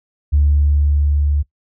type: tone with level ramp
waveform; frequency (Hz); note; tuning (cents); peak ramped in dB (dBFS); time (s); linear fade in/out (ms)
sine; 72.8; D2; -15; -9 to -13; 0.32-1.43; 20
effects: noise-tail reverb RT60 0.1 s tail -19 dB re dry + tanh soft clip ceiling -5 dBFS